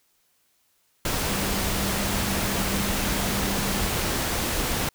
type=tone in noise; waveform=sine; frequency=197.4 Hz; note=G3; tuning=12 cents sharp; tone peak=-31 dBFS; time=1.3-3.91 s; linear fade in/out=2 ms; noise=pink; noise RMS=-26 dBFS; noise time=1.05-4.89 s; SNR=-8 dB; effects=white hiss -67 dBFS RMS until 4.94 s